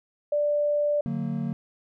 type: tone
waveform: sine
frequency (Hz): 588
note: D5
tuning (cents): +2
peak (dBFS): -21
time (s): 0.32-1.01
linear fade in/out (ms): 5
type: chord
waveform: triangle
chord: D augmented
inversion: none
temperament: just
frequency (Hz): 146.83 / 183.54 / 229.4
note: D3 / F#3 / A#3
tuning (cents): 0 / -14 / -28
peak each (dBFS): -29 / -30 / -28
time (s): 1.06-1.53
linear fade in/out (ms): 0
effects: none